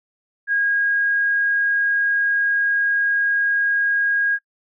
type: tone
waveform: sine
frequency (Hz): 1635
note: G#6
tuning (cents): -28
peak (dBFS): -16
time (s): 0.47-4.39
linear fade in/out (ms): 50
effects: noise-tail reverb RT60 0.1 s tail -23 dB re dry